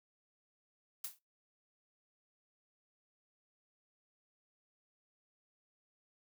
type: noise with exponential decay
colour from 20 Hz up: blue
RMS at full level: -37 dBFS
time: 1.04-1.19 s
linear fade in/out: 5 ms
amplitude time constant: 32 ms
effects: noise-tail reverb RT60 0.2 s tail -19 dB re dry